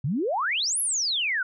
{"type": "exponential two-way sweep", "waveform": "sine", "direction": "up then down", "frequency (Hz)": [121, 11440, 1424], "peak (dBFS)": -23, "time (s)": [0.04, 1.43], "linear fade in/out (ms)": 5, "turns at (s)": 0.8, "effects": []}